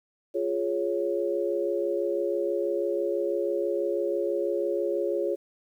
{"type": "chord", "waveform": "sine", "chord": "Db major", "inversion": "first", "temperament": "equal", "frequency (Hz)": [349.2, 415.3, 554.4], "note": ["F4", "Ab4", "Db5"], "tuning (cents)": [0, 0, 0], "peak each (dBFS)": [-29, -29, -29], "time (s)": [0.34, 5.36], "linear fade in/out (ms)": 20, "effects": ["10-bit"]}